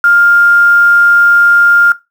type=tone with quantisation; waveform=sine; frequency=1403 Hz; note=F6; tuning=8 cents sharp; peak=-4 dBFS; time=0.04-1.92 s; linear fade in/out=2 ms; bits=5; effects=noise-tail reverb RT60 0.2 s tail -17 dB re dry